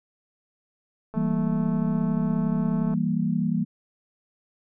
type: click train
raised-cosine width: 1 ms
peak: -25 dBFS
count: 395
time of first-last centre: 1.14-2.939 s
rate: 219 Hz
type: chord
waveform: sine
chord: E diminished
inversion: none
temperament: equal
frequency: 164.81 / 196 / 233.1 Hz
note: E3 / G3 / Bb3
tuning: 0 / 0 / 0 cents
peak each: -26 dBFS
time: 1.15-3.65 s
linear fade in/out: 20 ms
effects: none